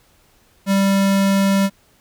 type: tone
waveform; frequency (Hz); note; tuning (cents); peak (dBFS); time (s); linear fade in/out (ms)
square; 196; G3; 0; -14; 0.66-1.7; 50
effects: pink hiss -56 dBFS RMS until 2 s